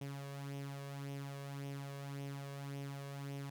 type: tone with flanger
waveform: sawtooth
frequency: 139.7 Hz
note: C#3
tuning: 14 cents sharp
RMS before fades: -45 dBFS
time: 0.01-3.5 s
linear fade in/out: 5 ms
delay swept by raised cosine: 0.33 to 1.83 ms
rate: 1.8 Hz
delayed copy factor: +0.55
effects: none